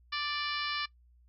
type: harmonic tone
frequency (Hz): 587.3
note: D5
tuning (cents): 0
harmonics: 2 / 3 / 4 / 5 / 6 / 7 / 8 / 9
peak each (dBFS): -37 / -39 / -40 / -41 / -42 / -42 / -43 / -44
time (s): 0.12-0.86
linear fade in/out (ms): 10
effects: noise-tail reverb RT60 0.1 s tail -19 dB re dry + added 60 Hz sine -59 dBFS peak until 1.28 s